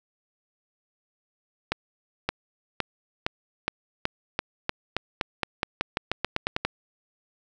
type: accelerating click train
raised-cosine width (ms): 0.3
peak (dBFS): -8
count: 20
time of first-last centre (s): 1.72-6.65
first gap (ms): 570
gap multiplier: 0.9
effects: none